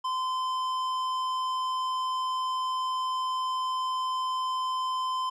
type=tone with tanh clipping; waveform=sine; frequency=1029 Hz; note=C6; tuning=29 cents flat; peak=-29 dBFS; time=0.04-5.3 s; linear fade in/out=10 ms; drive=12 dB; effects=none